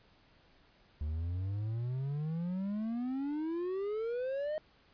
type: exponential sweep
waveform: triangle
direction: up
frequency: 73.42 to 626 Hz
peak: -31 dBFS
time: 1.01-4.58 s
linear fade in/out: 0 ms
effects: pink hiss -65 dBFS RMS until 4.93 s + resampled to 11025 Hz